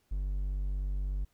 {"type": "tone", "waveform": "triangle", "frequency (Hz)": 48.24, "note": "G1", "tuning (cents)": -27, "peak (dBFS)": -28, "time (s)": [0.11, 1.25], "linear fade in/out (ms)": 10, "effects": ["pink hiss -73 dBFS RMS until 1.33 s"]}